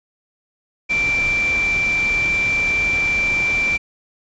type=tone in noise; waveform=sine; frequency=2349 Hz; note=D7; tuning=in tune; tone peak=-16 dBFS; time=0.89-3.78 s; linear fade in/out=20 ms; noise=pink; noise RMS=-29 dBFS; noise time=0.89-3.78 s; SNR=+10 dB; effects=resampled to 16000 Hz